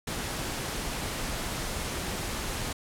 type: noise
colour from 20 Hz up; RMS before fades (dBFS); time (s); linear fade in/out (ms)
pink; -33; 0.07-2.73; 5
effects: low-pass 12000 Hz 12 dB/octave